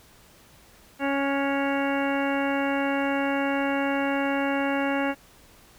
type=harmonic tone with a mistuned harmonic; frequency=277.2 Hz; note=C#4; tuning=in tune; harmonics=1 / 2 / 3 / 4 / 5 / 6 / 7 / 8 / 10; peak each=-26 / -29 / -31 / -37 / -35 / -34 / -39 / -36 / -37 dBFS; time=0.99-5.15 s; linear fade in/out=50 ms; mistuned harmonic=5; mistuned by=+25 cents; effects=pink hiss -54 dBFS RMS until 5.78 s